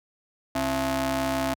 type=ring-modulated tone; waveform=sawtooth; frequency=200 Hz; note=G3; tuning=35 cents sharp; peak=-17 dBFS; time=0.55-1.54 s; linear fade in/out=5 ms; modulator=467 Hz; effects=high-pass 80 Hz 12 dB/octave